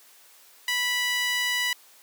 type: tone with high-pass filter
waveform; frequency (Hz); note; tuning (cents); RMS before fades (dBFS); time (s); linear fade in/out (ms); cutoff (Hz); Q
sawtooth; 984; B5; -7; -26; 0.68-1.73; 2; 2200; 2.3
effects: white hiss -54 dBFS RMS until 2.02 s + high-pass 400 Hz 12 dB/octave